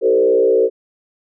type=tone with frequency modulation; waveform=sine; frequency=450.9 Hz; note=A4; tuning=42 cents sharp; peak=-10 dBFS; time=0.01-0.7 s; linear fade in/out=50 ms; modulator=62.1 Hz; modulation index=1.2; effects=none